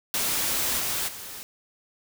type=noise with level steps; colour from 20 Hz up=white; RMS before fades=-26 / -28 / -39 dBFS; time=0.14-1.43 s; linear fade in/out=0 ms; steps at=0.78 / 1.07 s; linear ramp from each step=20 ms; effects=none